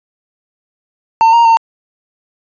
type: tone with pitch steps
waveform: triangle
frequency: 904 / 933 / 911 Hz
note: A5 / A#5 / A#5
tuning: +47 / +1 / -40 cents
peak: -3 dBFS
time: 1.21-1.57 s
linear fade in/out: 0 ms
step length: 120 ms
effects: resampled to 16000 Hz